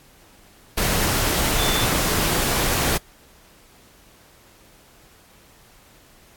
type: tone in noise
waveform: sine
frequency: 3520 Hz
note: A7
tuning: in tune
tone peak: -25 dBFS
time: 1.58-1.85 s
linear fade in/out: 10 ms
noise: pink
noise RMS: -21 dBFS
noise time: 0.77-2.98 s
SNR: -7 dB
effects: pink hiss -52 dBFS RMS until 6.36 s + AAC 64 kbps